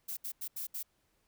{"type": "noise bursts at uneven times", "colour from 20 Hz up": "violet", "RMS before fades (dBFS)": -39, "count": 5, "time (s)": [[0.08, 0.17], [0.24, 0.32], [0.41, 0.48], [0.56, 0.67], [0.74, 0.83]], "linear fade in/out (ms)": 10, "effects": ["pink hiss -75 dBFS RMS until 1.27 s"]}